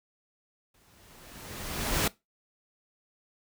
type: noise with exponential growth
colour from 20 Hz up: pink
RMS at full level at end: -25 dBFS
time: 0.74-2.08 s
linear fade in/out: 5 ms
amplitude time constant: 290 ms
effects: noise-tail reverb RT60 0.2 s tail -20 dB re dry